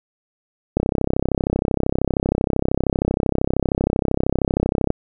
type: click train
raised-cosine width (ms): 2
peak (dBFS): -4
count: 137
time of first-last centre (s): 0.77-4.904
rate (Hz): 32.9
effects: none